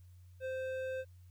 sine tone with hard clipping, 521 Hz, C5, 7 cents flat, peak -38 dBFS, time 0.4-1.05 s, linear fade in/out 50 ms, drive 10 dB, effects added 90 Hz sine -54 dBFS peak until 1.3 s + white hiss -75 dBFS RMS until 1.3 s

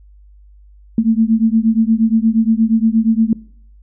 sine beating tone pair, 220 / 228.5 Hz, A3 / A#3, 0 / -34 cents, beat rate 8.5 Hz, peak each -14 / -13 dBFS, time 0.98-3.33 s, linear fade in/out 2 ms, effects noise-tail reverb RT60 0.6 s tail -22 dB re dry + added 50 Hz sine -41 dBFS peak until 3.82 s

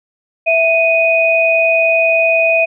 sine tone pair together, 659.3 / 2489 Hz, E5 / D#7, 0 / 0 cents, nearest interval octave + major seventh, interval 2300 cents, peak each -12 dBFS, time 0.46-2.66 s, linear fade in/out 20 ms, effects none

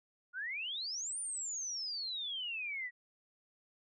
sine exponential two-way sweep, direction up then down, 1397 to 9397 to 1906 Hz, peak -37 dBFS, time 0.33-2.91 s, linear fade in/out 50 ms, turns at 1.19 s, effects none

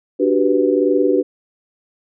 sine chord, G major seventh, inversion second, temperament equal, 293.7 / 370 / 392 / 493.9 Hz, D4 / F#4 / G4 / B4, 0 / 0 / 0 / 0 cents, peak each -18 dBFS, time 0.19-1.23 s, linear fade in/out 20 ms, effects none

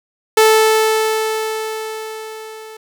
sawtooth tone with level ramp, 438.2 Hz, A4, 7 cents flat, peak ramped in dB -3 to -29 dBFS, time 0.37-2.77 s, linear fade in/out 5 ms, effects none

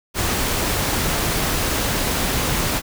pink noise, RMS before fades -21 dBFS, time 0.14-2.82 s, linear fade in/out 50 ms, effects none

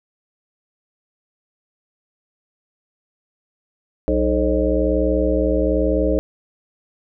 harmonic tone with a mistuned harmonic, 61.6 Hz, B1, 4 cents flat, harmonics 1 / 3 / 5 / 7 / 9 / 10, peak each -21 / -28 / -21 / -23 / -21 / -25 dBFS, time 4.08-6.19 s, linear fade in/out 0 ms, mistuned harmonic 9, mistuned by -62 cents, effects none

